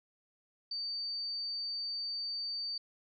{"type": "tone", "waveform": "sine", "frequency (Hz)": 4600, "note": "D8", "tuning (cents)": -37, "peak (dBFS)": -35, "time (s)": [0.71, 2.78], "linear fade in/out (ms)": 5, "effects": []}